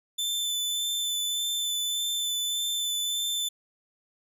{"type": "tone with vibrato", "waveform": "sawtooth", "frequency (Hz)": 3526, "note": "A7", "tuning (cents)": 3, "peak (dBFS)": -24, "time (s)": [0.18, 3.49], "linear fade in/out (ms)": 10, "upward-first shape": "sine", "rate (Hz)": 1.7, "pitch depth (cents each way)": 13, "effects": []}